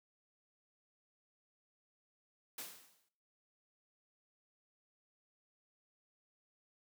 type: noise with exponential decay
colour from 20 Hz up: white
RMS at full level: -43 dBFS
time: 2.58-3.09 s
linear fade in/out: 5 ms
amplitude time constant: 110 ms
effects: noise-tail reverb RT60 0.6 s tail -18 dB re dry + high-pass 150 Hz 12 dB/octave